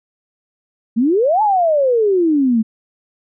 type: exponential two-way sweep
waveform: sine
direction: up then down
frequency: 213.8 to 880 to 213.8 Hz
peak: -11 dBFS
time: 0.96-2.63 s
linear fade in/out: 20 ms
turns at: 1.42 s
effects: none